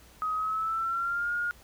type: tone with pitch glide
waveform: sine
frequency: 1262 to 1424.8 Hz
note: D#6 to F6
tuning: +24 to +34 cents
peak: -27 dBFS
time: 0.22-1.51 s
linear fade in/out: 0 ms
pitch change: +210 cents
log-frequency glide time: 0.35-1.32 s
effects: added 60 Hz sine -58 dBFS peak until 1.63 s + pink hiss -56 dBFS RMS until 1.63 s